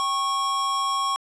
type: tone pair together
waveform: square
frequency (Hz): 784 / 1098.9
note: G5 / C#6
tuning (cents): 0 / -15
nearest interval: tritone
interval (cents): 585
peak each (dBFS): -35 / -23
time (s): 0-1.16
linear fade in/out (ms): 0
effects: resampled to 22050 Hz